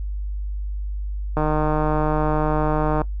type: click train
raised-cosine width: 1 ms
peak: -8 dBFS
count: 253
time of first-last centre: 1.37-3.017 s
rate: 153 Hz
effects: noise-tail reverb RT60 0.1 s tail -19 dB re dry + added 50 Hz sine -24 dBFS peak until 3.2 s